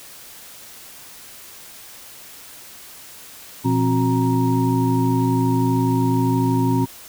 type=tone cluster; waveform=sine; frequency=120.4 / 172.9 / 265.6 / 363.8 / 937 Hz; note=B2 / F3 / C4 / F#4 / A#5; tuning=-44 / -17 / +26 / -29 / +9 cents; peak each=-20 / -26 / -19 / -26 / -25 dBFS; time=3.64-6.86 s; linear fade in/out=20 ms; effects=white hiss -41 dBFS RMS until 7.08 s